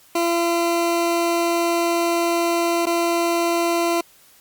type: tone with dropouts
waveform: 20% pulse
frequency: 340.3 Hz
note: F4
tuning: 45 cents flat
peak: -13 dBFS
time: 0.15-4.01 s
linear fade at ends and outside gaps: 5 ms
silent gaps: 2.857-2.867 s
effects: white hiss -52 dBFS RMS until 4.4 s + Opus 48 kbps